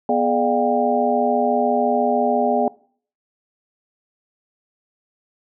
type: tone cluster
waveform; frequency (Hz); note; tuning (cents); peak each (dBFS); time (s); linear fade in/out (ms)
sine; 244 / 420.7 / 598 / 712 / 792; B3 / G#4 / D5 / F5 / G5; -21 / +22 / +31 / +33 / +18; -22; 0.09-2.68; 2
effects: noise-tail reverb RT60 0.5 s tail -22 dB re dry